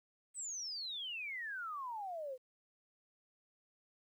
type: exponential sweep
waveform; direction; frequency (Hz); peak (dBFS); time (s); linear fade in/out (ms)
sine; down; 8372 to 493.9; -40; 0.34-2.38; 50
effects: 12-bit